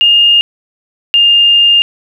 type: tone pair in turn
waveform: sine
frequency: 2830 / 2814 Hz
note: F7 / F7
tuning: +22 / +12 cents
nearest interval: unison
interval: 10 cents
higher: first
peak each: -4 dBFS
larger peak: neither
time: 0.01-0.41 / 1.14-1.82 s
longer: second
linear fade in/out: 0 ms
effects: 7-bit